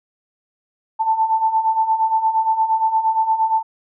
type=beating tone pair; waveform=sine; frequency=880 / 888.6 Hz; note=A5 / A5; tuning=0 / +17 cents; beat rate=8.6 Hz; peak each=-21 / -16 dBFS; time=0.99-3.63 s; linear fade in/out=20 ms; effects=none